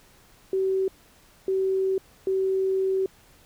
sine tone bursts at uneven times, 381.9 Hz, G4, 45 cents flat, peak -21 dBFS, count 3, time 0.53-0.88 / 1.48-1.98 / 2.27-3.06 s, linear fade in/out 2 ms, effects pink hiss -56 dBFS RMS until 3.45 s

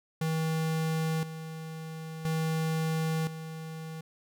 square tone with tremolo, 160 Hz, D#3, 49 cents sharp, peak -28 dBFS, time 0.21-4.01 s, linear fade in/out 5 ms, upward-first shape square, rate 0.49 Hz, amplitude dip 70%, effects none

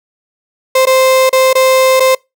35% pulse tone with dropouts, 522 Hz, C5, 4 cents flat, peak -5 dBFS, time 0.75-2.15 s, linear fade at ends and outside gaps 5 ms, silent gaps 0.855-0.869 / 1.294-1.328 / 1.531-1.552 / 1.998-2.003 s, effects noise-tail reverb RT60 0.2 s tail -24 dB re dry

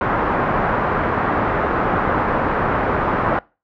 white low-pass noise, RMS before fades -19 dBFS, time 0.01-3.39 s, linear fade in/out 2 ms, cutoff 1400 Hz, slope 24 dB/octave, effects noise-tail reverb RT60 0.3 s tail -23 dB re dry

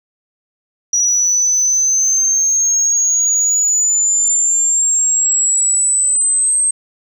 sine exponential sweep, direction up, 5810 to 8372 Hz, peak -10 dBFS, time 0.93-6.71 s, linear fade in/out 5 ms, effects tanh soft clip ceiling -7 dBFS + 8-bit

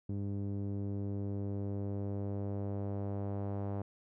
sawtooth tone with low-pass filter sweep, 100 Hz, G2, 35 cents sharp, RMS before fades -37 dBFS, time 0.09-3.82 s, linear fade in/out 5 ms, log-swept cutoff 300 to 750 Hz, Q 1.3, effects none

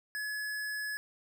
square tone, 1700 Hz, G#6, 40 cents sharp, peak -35 dBFS, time 0.15-0.97 s, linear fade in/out 0 ms, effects none

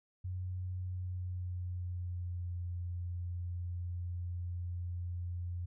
sine tone with pitch glide, 91.4 to 87.98 Hz, F#2 to F2, -21 to +13 cents, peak -36 dBFS, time 0.24-5.66 s, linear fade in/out 10 ms, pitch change -66 cents, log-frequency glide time 0.83-2.57 s, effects none

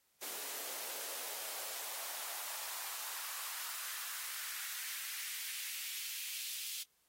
white noise with high-pass filter sweep, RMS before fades -43 dBFS, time 0.21-6.84 s, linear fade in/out 20 ms, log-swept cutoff 380 to 3200 Hz, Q 1.7, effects white hiss -75 dBFS RMS until 7.08 s + AAC 48 kbps

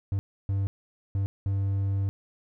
triangle tone bursts at uneven times, 98.2 Hz, G2, 4 cents sharp, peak -22 dBFS, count 4, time 0.12-0.19 / 0.49-0.67 / 1.15-1.26 / 1.46-2.09 s, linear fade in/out 0 ms, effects none

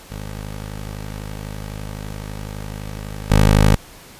15% pulse tone with level steps, 51.91 Hz, G#1, in tune, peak -22 / -4 dBFS, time 0.1-3.76 s, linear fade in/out 10 ms, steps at 3.3 s, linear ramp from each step 5 ms, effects pink hiss -42 dBFS RMS until 4.19 s + resampled to 32000 Hz

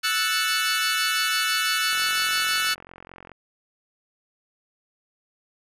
20% pulse chord, F# minor seventh, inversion third, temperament equal, 1318.5 / 1480 / 1760 / 2217 Hz, E6 / F#6 / A6 / C#7, 0 / 0 / 0 / 0 cents, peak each -22 / -20 / -24 / -24 dBFS, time 0.03-2.75 s, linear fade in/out 20 ms
click train, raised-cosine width 0.5 ms, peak -27 dBFS, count 63, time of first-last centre 1.93-3.317 s, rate 44.7 Hz
effects resampled to 32000 Hz

